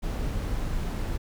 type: noise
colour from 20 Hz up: brown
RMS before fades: -29 dBFS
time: 0.02-1.18 s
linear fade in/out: 20 ms
effects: none